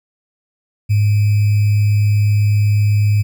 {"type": "tone with sample-and-hold", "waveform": "sine", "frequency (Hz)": 104, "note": "G#2", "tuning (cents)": 3, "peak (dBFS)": -10, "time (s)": [0.89, 3.23], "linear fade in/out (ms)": 20, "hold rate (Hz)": 2450, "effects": []}